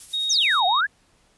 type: noise with tremolo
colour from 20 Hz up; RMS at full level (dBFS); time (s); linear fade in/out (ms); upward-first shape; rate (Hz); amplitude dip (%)
violet; -35; 0-0.6; 2; sine; 9.8; 50
type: tone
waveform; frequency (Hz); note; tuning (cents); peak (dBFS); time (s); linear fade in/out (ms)
sine; 3745; A#7; +7; -22; 0.13-0.81; 10
type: exponential two-way sweep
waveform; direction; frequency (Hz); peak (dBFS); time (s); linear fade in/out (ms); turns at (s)
sine; down then up; 6980 to 688 to 1792; -18; 0.29-0.87; 20; 0.66
effects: pink hiss -61 dBFS RMS until 1.37 s + resampled to 24000 Hz